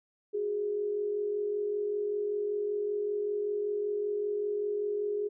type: tone pair together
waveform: sine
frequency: 369.4 / 414.6 Hz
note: F#4 / G#4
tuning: -3 / -3 cents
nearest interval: major second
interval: 200 cents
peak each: -39 / -29 dBFS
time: 0.33-5.29 s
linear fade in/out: 20 ms
effects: none